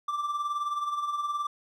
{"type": "tone with tremolo", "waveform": "triangle", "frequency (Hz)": 1174.7, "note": "D6", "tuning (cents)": 0, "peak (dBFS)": -24, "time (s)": [0.08, 1.47], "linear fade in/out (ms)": 5, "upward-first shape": "sine", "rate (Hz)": 19, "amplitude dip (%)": 55, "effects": []}